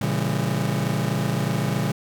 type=chord; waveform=40% pulse; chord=A# diminished seventh; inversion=none; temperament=just; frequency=116.54 / 139.85 / 167.82 / 201.4 Hz; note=A#2 / C#3 / E3 / G3; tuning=0 / +16 / +31 / +47 cents; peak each=-27 / -25 / -27 / -27 dBFS; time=0.01-1.92 s; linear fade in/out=5 ms; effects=none